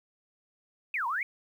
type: exponential two-way sweep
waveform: sine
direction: down then up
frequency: 2601 to 902 to 2323 Hz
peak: -28 dBFS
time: 0.94-1.23 s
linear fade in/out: 2 ms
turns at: 1.07 s
effects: 10-bit